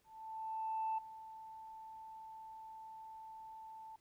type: tone with ADSR envelope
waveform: sine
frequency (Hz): 883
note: A5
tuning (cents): +6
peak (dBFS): -33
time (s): 0.04-3.96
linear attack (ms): 940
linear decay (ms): 8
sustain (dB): -16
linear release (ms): 4
effects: tanh soft clip ceiling -31 dBFS + pink hiss -75 dBFS RMS until 4 s